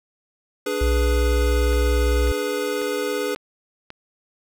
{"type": "chord", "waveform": "square", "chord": "G# diminished", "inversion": "second", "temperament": "equal with one note detuned", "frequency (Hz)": [293.7, 416.5, 493.9], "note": ["D4", "G#4", "B4"], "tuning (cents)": [0, 5, 0], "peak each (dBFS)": [-31, -26, -27], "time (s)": [0.66, 3.35], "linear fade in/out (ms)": 5}
{"type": "tone", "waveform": "sine", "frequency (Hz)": 61.6, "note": "B1", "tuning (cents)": -4, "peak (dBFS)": -17, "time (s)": [0.81, 2.32], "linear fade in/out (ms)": 5}
{"type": "click train", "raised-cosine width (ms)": 0.3, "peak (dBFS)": -21, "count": 5, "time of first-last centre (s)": [1.73, 3.904], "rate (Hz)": 1.84}
{"effects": []}